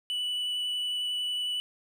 triangle tone with vibrato, 2964 Hz, F#7, 2 cents sharp, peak -27 dBFS, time 0.1-1.6 s, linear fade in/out 0 ms, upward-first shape sine, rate 11 Hz, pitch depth 9 cents each way, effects none

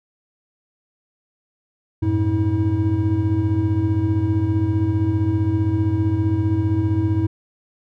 triangle tone cluster, 93.1 / 108.4 / 321.1 Hz, F#2 / A2 / E4, +11 / -25 / -45 cents, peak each -19 dBFS, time 2.02-7.27 s, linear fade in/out 10 ms, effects none

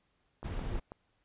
click train, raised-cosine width 1 ms, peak -29 dBFS, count 4, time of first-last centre 0.43-0.919 s, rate 6.13 Hz
brown noise, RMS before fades -36 dBFS, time 0.44-0.8 s, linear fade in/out 10 ms
effects pink hiss -75 dBFS RMS until 1.24 s + resampled to 8000 Hz

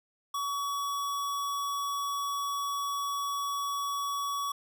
square tone, 1130 Hz, C#6, 33 cents sharp, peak -31 dBFS, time 0.34-4.52 s, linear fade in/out 5 ms, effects none

